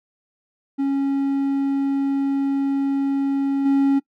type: tone with level steps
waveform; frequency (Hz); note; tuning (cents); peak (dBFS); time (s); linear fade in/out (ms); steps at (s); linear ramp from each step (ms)
triangle; 275.6; C#4; -10; -16 / -12; 0.78-4; 20; 3.65; 10
effects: noise-tail reverb RT60 0.1 s tail -22 dB re dry